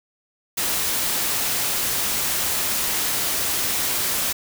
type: noise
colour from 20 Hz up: white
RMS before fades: -23 dBFS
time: 0.57-4.33 s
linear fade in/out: 10 ms
effects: none